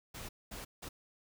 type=noise bursts at uneven times; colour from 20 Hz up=pink; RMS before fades=-45 dBFS; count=3; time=0.14-0.29 / 0.51-0.65 / 0.82-0.89 s; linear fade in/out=10 ms; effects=none